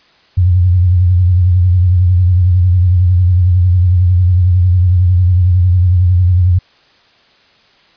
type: tone with vibrato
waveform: sine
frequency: 90 Hz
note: F#2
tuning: 47 cents flat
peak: -6 dBFS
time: 0.37-6.59 s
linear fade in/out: 10 ms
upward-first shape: triangle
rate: 11 Hz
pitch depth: 85 cents each way
effects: white hiss -49 dBFS RMS until 7.96 s + resampled to 11025 Hz

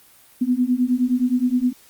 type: beating tone pair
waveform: sine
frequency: 244.2 / 253.8 Hz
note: B3 / B3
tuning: -19 / +47 cents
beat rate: 9.6 Hz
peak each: -20 / -19 dBFS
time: 0.41-1.73 s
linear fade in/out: 10 ms
effects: white hiss -51 dBFS RMS until 1.89 s + Opus 32 kbps

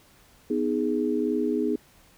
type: chord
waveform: sine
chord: G# minor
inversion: first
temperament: just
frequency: 249.2 / 311.5 / 415.3 Hz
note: B3 / D#4 / G#4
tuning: +16 / +2 / 0 cents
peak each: -27 dBFS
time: 0.5-1.76 s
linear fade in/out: 5 ms
effects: pink hiss -57 dBFS RMS until 2.17 s

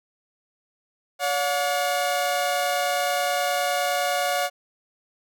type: tone pair together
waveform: sawtooth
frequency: 570.1 / 720 Hz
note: C#5 / F#5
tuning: +48 / -47 cents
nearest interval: major third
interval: 405 cents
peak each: -22 / -20 dBFS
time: 1.19-4.5 s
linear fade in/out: 50 ms
effects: none

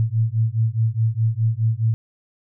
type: beating tone pair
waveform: sine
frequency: 110 / 114.8 Hz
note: A2 / A#2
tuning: 0 / -26 cents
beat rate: 4.8 Hz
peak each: -20 dBFS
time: 0-1.94 s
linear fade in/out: 0 ms
effects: none

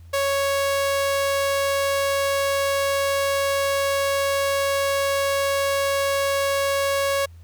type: tone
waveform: sawtooth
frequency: 554.4 Hz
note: C#5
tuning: in tune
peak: -16 dBFS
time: 0.13-7.26 s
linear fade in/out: 10 ms
effects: added 84 Hz sine -41 dBFS peak until 7.43 s + pink hiss -61 dBFS RMS until 7.43 s

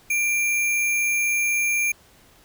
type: tone with sample-and-hold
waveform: sine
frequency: 2372 Hz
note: D7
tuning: 17 cents sharp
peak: -19 dBFS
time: 0.1-1.92 s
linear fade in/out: 5 ms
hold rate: 8820 Hz
effects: pink hiss -54 dBFS RMS until 2.44 s

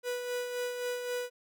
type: tone with tremolo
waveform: 45% pulse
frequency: 491.7 Hz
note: B4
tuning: 8 cents flat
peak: -31 dBFS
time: 0.03-1.3 s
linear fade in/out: 50 ms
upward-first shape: sine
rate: 3.8 Hz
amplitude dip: 45%
effects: none

